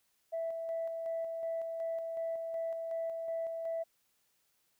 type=tone with tremolo; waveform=sine; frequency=659.3 Hz; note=E5; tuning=in tune; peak=-32 dBFS; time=0.32-3.84 s; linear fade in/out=20 ms; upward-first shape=square; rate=2.7 Hz; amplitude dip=35%; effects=tanh soft clip ceiling -29 dBFS + white hiss -75 dBFS RMS until 4.79 s